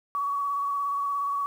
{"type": "tone with vibrato", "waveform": "sine", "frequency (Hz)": 1130, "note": "C#6", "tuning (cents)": 33, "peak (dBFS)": -25, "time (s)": [0.15, 1.46], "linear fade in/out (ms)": 0, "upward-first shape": "square", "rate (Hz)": 17, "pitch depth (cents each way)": 17, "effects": ["9-bit"]}